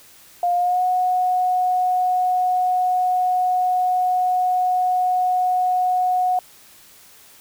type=tone with pitch glide; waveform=sine; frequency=706 to 731.7 Hz; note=F5 to F#5; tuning=+19 to -20 cents; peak=-16 dBFS; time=0.43-6.39 s; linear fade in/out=2 ms; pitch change=+61 cents; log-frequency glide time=0.55-0.82 s; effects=white hiss -48 dBFS RMS until 7.4 s